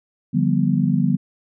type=chord; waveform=sine; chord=G dominant seventh; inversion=second; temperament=just; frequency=147 / 176.4 / 196 / 245 Hz; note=D3 / F3 / G3 / B3; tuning=+2 / +18 / 0 / -14 cents; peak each=-21 dBFS; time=0.33-1.17 s; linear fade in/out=20 ms; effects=none